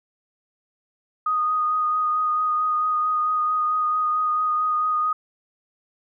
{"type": "tone with vibrato", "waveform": "sine", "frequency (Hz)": 1240, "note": "D#6", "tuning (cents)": -6, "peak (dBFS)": -19, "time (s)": [1.26, 5.13], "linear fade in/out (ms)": 5, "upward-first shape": "sine", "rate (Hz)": 4.5, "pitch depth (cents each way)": 15, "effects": []}